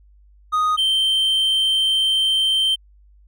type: tone pair in turn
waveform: triangle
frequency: 1244.5 / 3123 Hz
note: D#6 / G7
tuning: 0 / -7 cents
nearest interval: octave + major third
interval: 1593 cents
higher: second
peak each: -14 dBFS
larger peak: neither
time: 0.52-0.77 / 0.77-2.76 s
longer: second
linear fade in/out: 20 ms
effects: added 50 Hz sine -48 dBFS peak until 3.27 s